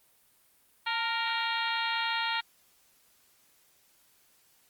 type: harmonic tone with a mistuned harmonic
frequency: 466.2 Hz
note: A#4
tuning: in tune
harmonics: 2 / 3 / 4 / 5 / 6 / 7 / 8 / 9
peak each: -33 / -35 / -36 / -37 / -38 / -38 / -39 / -40 dBFS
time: 0.86-2.41 s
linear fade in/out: 10 ms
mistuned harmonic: 2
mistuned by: -50 cents
effects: white hiss -65 dBFS RMS until 4.69 s + Opus 32 kbps